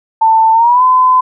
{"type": "tone with pitch glide", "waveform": "sine", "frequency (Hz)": [891, 1017.6], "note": ["A5", "C6"], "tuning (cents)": [22, -48], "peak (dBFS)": -5, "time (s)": [0.21, 1.21], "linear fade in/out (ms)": 10, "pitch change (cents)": 230, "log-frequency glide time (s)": [0.53, 0.83], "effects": []}